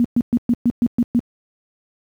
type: tone bursts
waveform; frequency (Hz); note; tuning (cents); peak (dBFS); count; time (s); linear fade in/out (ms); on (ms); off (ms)
sine; 238.9; A#3; +43; -12; 8; 0-1.192; 0; 44; 120
effects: high-pass 60 Hz 12 dB/octave + 8-bit